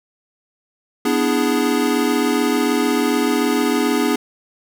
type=chord; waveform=square; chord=E dominant seventh; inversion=second; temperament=equal; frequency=246.9 / 293.7 / 329.6 / 415.3 Hz; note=B3 / D4 / E4 / G#4; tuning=0 / 0 / 0 / 0 cents; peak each=-21 / -21 / -25 / -22 dBFS; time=1.05-4.16 s; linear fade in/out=5 ms; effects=none